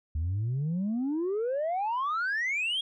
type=exponential sweep; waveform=sine; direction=up; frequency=74.2 to 3322 Hz; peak=-25 dBFS; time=0.15-2.81 s; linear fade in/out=5 ms; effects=tanh soft clip ceiling -25 dBFS